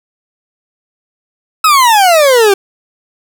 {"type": "exponential sweep", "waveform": "40% pulse", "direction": "down", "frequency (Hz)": [1310, 383.1], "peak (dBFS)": -4, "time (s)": [1.64, 2.54], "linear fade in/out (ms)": 5, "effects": ["7-bit"]}